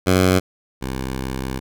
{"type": "tone pair in turn", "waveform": "10% pulse", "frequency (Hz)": [92.5, 65.41], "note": ["F#2", "C2"], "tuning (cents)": [0, 0], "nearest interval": "tritone", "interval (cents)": 600, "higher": "first", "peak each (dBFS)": [-5, -16], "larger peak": "first", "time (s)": [[0.06, 0.4], [0.81, 1.6]], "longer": "second", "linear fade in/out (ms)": 20, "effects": []}